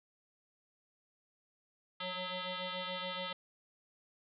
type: tone with frequency modulation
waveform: sine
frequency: 1288 Hz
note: E6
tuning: 41 cents flat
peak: -37 dBFS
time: 2-3.33 s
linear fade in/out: 5 ms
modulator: 367 Hz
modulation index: 6.8
effects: none